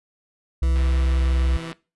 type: tone with pitch glide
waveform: sine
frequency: 64.2 to 63.57 Hz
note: C2 to C2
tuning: -32 to -49 cents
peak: -17 dBFS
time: 0.62-1.57 s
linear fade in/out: 5 ms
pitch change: -17 cents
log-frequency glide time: 0.85-1.31 s
type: tone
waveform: 20% pulse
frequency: 164.81 Hz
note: E3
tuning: in tune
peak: -27 dBFS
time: 0.63-1.72 s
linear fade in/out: 0 ms
type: click train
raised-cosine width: 0.3 ms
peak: -22 dBFS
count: 126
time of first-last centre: 0.76-1.729 s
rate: 129 Hz
effects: noise-tail reverb RT60 0.3 s tail -20 dB re dry + resampled to 24000 Hz